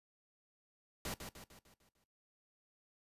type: noise with echo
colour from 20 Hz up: pink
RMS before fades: -41 dBFS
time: 1.05-1.14 s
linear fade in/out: 2 ms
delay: 150 ms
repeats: 6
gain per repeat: -6 dB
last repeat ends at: 2.04 s
effects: noise-tail reverb RT60 0.2 s tail -18 dB re dry + resampled to 32000 Hz